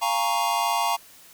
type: chord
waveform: square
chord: Bb minor seventh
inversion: second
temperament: equal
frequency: 698.5 / 830.6 / 932.3 / 1108.7 Hz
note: F5 / Ab5 / Bb5 / Db6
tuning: 0 / 0 / 0 / 0 cents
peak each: -29 / -29 / -26 / -29 dBFS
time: 0.01-0.97 s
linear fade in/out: 20 ms
effects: white hiss -50 dBFS RMS until 1.33 s